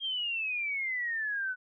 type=exponential sweep; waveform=sine; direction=down; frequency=3237 to 1480 Hz; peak=-30 dBFS; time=0-1.56 s; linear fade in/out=50 ms; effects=none